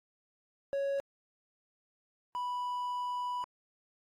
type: tone pair in turn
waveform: triangle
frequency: 555 / 985.8 Hz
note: C#5 / B5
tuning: +2 / -3 cents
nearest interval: minor seventh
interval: 995 cents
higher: second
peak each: -28 / -31 dBFS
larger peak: first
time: 0.73-1 / 2.35-3.44 s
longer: second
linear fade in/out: 0 ms
effects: AAC 48 kbps